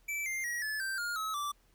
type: tone with pitch steps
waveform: square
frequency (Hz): 2319 / 2102 / 1905.5 / 1727.3 / 1565.7 / 1419.3 / 1286.5 / 1166.2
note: D7 / C7 / A#6 / A6 / G6 / F6 / E6 / D6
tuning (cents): -22 / +7 / +38 / -32 / -3 / +28 / -43 / -13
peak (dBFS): -34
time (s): 0.08-1.52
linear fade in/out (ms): 10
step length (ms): 180
effects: added 40 Hz sine -65 dBFS peak until 1.74 s + pink hiss -70 dBFS RMS until 1.74 s